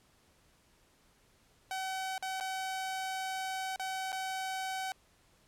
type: tone with dropouts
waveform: sawtooth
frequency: 759 Hz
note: F#5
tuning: 44 cents sharp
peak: -31 dBFS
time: 1.71-4.92 s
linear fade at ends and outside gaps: 1 ms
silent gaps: 2.18-2.225 / 2.401-2.408 / 3.76-3.796 / 4.12-4.127 s
effects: pink hiss -67 dBFS RMS until 5.47 s + low-pass 12000 Hz 12 dB/octave